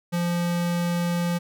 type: tone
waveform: square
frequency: 173.3 Hz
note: F3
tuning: 13 cents flat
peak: -23 dBFS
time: 0.12-1.39 s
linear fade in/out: 20 ms
effects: none